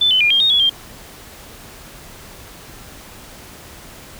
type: tone with pitch steps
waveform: sine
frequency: 3515 / 3033 / 2415 / 3210 / 3705 / 3377 / 3187 Hz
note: A7 / F#7 / D7 / G7 / A#7 / G#7 / G7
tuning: -2 / +42 / +48 / +40 / -11 / +28 / +28 cents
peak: -11 dBFS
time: 0.01-0.696 s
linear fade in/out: 5 ms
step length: 98 ms
effects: pink hiss -39 dBFS RMS until 4.19 s